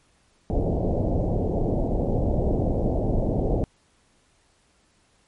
pink low-pass noise, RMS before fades -23 dBFS, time 0.5-3.64 s, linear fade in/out 0 ms, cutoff 710 Hz, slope 48 dB/octave, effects pink hiss -63 dBFS RMS until 5.27 s + MP3 48 kbps

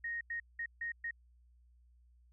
sine tone bursts at uneven times, 1864.7 Hz, A#6, in tune, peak -36 dBFS, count 5, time 0.04-0.21 / 0.3-0.4 / 0.59-0.66 / 0.81-0.92 / 1.04-1.11 s, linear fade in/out 5 ms, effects added 60 Hz sine -62 dBFS peak until 2.32 s

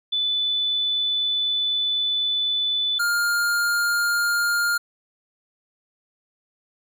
sine / square tone pair in turn, 3492 / 1408 Hz, A7 / F6, -14 / +14 cents, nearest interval octave + major third, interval 1572 cents, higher first, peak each -20 dBFS, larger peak neither, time 0.12-2.99 / 2.99-4.78 s, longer first, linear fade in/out 10 ms, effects none

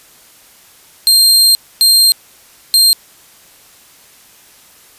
sawtooth tone bursts at uneven times, 4186 Hz, C8, in tune, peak -3 dBFS, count 3, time 1.07-1.55 / 1.81-2.12 / 2.74-2.93 s, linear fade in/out 0 ms, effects white hiss -44 dBFS RMS until 4.98 s + resampled to 32000 Hz

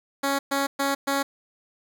10% pulse tone bursts, 277.2 Hz, C#4, in tune, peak -14 dBFS, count 4, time 0.23-1.23 s, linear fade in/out 10 ms, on 160 ms, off 120 ms, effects none

